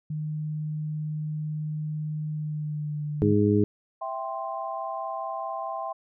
sine tone with pitch glide, 153 to 148.9 Hz, D#3 to D3, -29 to +24 cents, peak -28 dBFS, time 0.1-3.33 s, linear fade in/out 5 ms, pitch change -47 cents, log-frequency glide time 2.31-3.04 s
harmonic tone, 103.6 Hz, G#2, 4 cents flat, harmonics 1 / 2 / 3 / 4, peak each -24 / -24 / -24 / -24 dBFS, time 3.22-3.64 s, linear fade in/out 0 ms
sine chord, C major, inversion first, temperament equal, 659.3 / 784 / 1046.5 Hz, E5 / G5 / C6, 0 / 0 / 0 cents, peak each -34 / -34 / -34 dBFS, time 4.01-5.93 s, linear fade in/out 10 ms
effects none

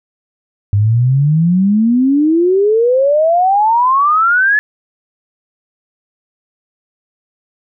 sine exponential sweep, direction up, 98.8 to 1736 Hz, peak -8 dBFS, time 0.73-4.59 s, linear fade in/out 0 ms, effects none

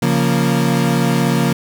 35% pulse chord, Bb minor, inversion first, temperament equal, 138.59 / 174.61 / 233.1 Hz, Db3 / F3 / Bb3, 0 / 0 / 0 cents, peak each -16 dBFS, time 0.02-1.53 s, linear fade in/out 5 ms, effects none

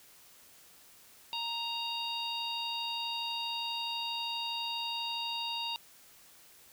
harmonic tone, 932.3 Hz, A#5, in tune, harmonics 1 / 3 / 4 / 5, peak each -39 / -38 / -38 / -43 dBFS, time 1.33-5.76 s, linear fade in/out 0 ms, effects white hiss -58 dBFS RMS until 6.72 s

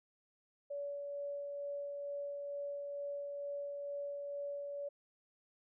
sine tone with tremolo, 570 Hz, C#5, 48 cents sharp, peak -38 dBFS, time 0.7-4.89 s, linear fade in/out 10 ms, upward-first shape sine, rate 2.2 Hz, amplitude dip 25%, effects none

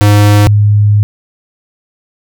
square / sine tone pair in turn, 103.4 / 103.96 Hz, G#2 / G#2, -7 / +2 cents, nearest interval unison, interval 9 cents, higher second, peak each -4 dBFS, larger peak neither, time 0.01-0.47 / 0.47-1.03 s, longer second, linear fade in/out 0 ms, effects none

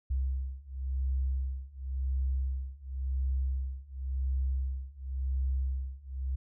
sine beating tone pair, 65.41 / 66.34 Hz, C2 / C2, 0 / +25 cents, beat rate 0.93 Hz, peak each -33 / -32 dBFS, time 0.1-6.36 s, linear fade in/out 10 ms, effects none

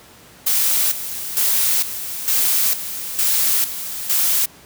blue noise with tremolo, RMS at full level -17 dBFS, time 0.46-4.46 s, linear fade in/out 10 ms, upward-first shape square, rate 1.1 Hz, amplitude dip 70%, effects pink hiss -45 dBFS RMS until 4.65 s + high-pass 80 Hz 12 dB/octave

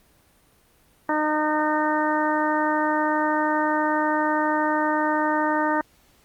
harmonic tone, 305.4 Hz, D#4, 32 cents flat, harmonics 1 / 2 / 3 / 4 / 5 / 6, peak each -25 / -27 / -24 / -29 / -30 / -30 dBFS, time 1.09-5.81 s, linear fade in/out 2 ms, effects pink hiss -59 dBFS RMS until 6.24 s + Opus 32 kbps

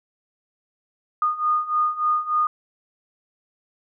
sine beating tone pair, 1225 / 1228.4 Hz, D#6 / D#6, -27 / -23 cents, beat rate 3.4 Hz, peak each -24 / -21 dBFS, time 1.22-2.47 s, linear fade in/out 2 ms, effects none

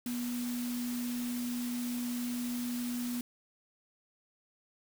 sine tone in noise, 243.1 Hz, B3, 27 cents flat, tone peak -33 dBFS, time 0.06-3.21 s, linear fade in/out 2 ms, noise white, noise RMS -44 dBFS, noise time 0.06-3.21 s, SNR +8 dB, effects none

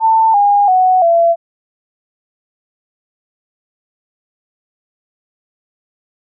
sine tone with pitch steps, 892 / 813.3 / 741.5 / 676 Hz, A5 / G#5 / F#5 / E5, +23 / -36 / +4 / +43 cents, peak -7 dBFS, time 0-1.36 s, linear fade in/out 50 ms, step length 340 ms, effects none

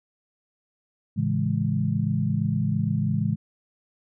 sine chord, A major seventh, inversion none, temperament equal, 110 / 138.59 / 164.81 / 207.7 Hz, A2 / C#3 / E3 / G#3, 0 / 0 / 0 / 0 cents, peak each -27 dBFS, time 1.16-3.36 s, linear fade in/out 20 ms, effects none

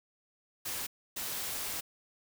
white noise bursts at uneven times, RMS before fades -37 dBFS, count 2, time 0.65-0.87 / 1.16-1.81 s, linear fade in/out 10 ms, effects none

